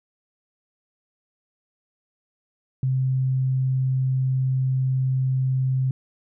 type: tone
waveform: sine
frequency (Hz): 130.81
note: C3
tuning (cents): 0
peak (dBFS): -19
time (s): 2.83-5.91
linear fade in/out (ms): 2
effects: none